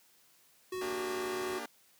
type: tone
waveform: square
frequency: 370 Hz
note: F#4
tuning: in tune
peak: -36 dBFS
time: 0.72-1.59 s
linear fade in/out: 5 ms
type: noise with tremolo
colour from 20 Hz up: brown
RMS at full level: -50 dBFS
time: 0.74-1.57 s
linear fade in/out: 0 ms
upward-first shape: sine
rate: 12 Hz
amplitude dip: 55%
type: chord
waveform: 10% pulse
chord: G minor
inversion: first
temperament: equal with one note detuned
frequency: 233.1 / 293.7 / 400.5 Hz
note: Bb3 / D4 / G4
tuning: 0 / 0 / +37 cents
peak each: -35 dBFS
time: 0.81-1.66 s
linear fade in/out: 5 ms
effects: white hiss -65 dBFS RMS until 1.99 s + high-pass 100 Hz 12 dB/octave